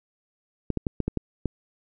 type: clicks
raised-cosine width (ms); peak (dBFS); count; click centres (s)
3; -12; 7; 0.703 / 0.773 / 0.868 / 1.003 / 1.08 / 1.173 / 1.457
effects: none